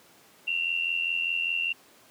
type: tone pair together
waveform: sine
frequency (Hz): 2720 / 2805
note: F7 / F7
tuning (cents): -46 / +7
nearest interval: minor second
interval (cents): 53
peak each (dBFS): -27 / -30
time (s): 0.47-1.73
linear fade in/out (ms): 10
effects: pink hiss -56 dBFS RMS until 2.1 s + high-pass 200 Hz 12 dB/octave